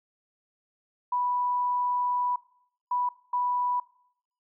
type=tone bursts at uneven times; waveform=sine; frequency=985 Hz; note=B5; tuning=5 cents flat; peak=-24 dBFS; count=3; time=1.12-2.36 / 2.91-3.09 / 3.33-3.8 s; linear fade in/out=5 ms; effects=noise-tail reverb RT60 0.7 s tail -20 dB re dry